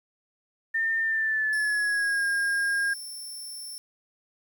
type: tone with pitch glide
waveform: sine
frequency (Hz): 1807 to 1619.2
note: A6 to G#6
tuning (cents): +46 to -44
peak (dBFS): -23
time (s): 0.74-2.94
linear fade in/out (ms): 10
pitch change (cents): -190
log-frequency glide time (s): 1.02-2.25
type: tone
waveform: 15% pulse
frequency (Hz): 5380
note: E8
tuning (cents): +34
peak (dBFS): -31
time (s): 1.53-3.78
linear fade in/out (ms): 0
effects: 10-bit